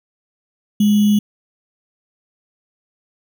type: tone with sample-and-hold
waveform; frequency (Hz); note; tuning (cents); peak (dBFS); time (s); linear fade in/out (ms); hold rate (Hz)
sine; 207.7; G#3; 0; -10; 0.8-1.19; 5; 3150
effects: none